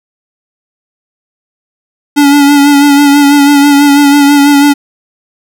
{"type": "tone with vibrato", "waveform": "square", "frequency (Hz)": 285.5, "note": "D4", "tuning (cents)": -49, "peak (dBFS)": -3, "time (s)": [2.16, 4.74], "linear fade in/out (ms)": 20, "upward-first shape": "sine", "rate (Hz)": 6.1, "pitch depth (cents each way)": 32, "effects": []}